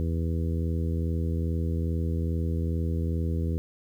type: harmonic tone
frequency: 82.41 Hz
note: E2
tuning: in tune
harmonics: 1 / 2 / 3 / 4 / 5 / 6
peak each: -26 / -32 / -36 / -38 / -40 / -42 dBFS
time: 0-3.58 s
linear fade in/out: 0 ms
effects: 10-bit